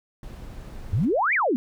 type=noise; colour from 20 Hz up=brown; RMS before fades=-38 dBFS; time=0.23-1.05 s; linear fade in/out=2 ms
type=exponential two-way sweep; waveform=sine; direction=up then down; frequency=86.2 to 2446 to 220.7 Hz; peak=-19 dBFS; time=0.93-1.56 s; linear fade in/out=0 ms; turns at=1.34 s
type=noise with exponential decay; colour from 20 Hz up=brown; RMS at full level=-38 dBFS; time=1.03-1.35 s; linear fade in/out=2 ms; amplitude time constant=69 ms
effects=none